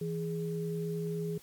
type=tone pair together; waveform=sine; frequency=164.81 / 415.3 Hz; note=E3 / G#4; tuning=0 / 0 cents; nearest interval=octave + major third; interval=1600 cents; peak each=-34 / -36 dBFS; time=0.01-1.38 s; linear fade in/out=5 ms; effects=white hiss -58 dBFS RMS until 1.42 s + AAC 64 kbps